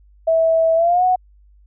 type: tone with pitch glide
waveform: sine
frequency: 652 to 736.1 Hz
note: E5 to F#5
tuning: -19 to -9 cents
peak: -12 dBFS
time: 0.27-1.16 s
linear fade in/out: 10 ms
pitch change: +210 cents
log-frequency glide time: 0.75-1.04 s
effects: added 50 Hz sine -47 dBFS peak until 1.66 s